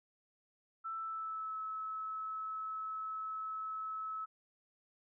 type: tone with pitch glide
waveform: sine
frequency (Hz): 1327 to 1297.4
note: E6 to E6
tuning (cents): +11 to -28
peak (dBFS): -38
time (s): 0.84-4.26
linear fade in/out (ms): 20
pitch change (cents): -39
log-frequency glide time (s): 0.96-1.56
effects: none